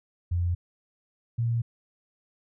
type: tone pair in turn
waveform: sine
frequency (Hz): 87.31 / 116.88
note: F2 / A#2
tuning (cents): 0 / +5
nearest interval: perfect fourth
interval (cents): 505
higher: second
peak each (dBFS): -23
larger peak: neither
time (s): 0.31-0.55 / 1.38-1.62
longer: neither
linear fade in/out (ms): 10
effects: none